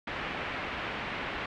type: low-pass noise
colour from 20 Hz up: white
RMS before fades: -36 dBFS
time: 0.07-1.46 s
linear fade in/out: 5 ms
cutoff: 2600 Hz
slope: 24 dB/octave
effects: none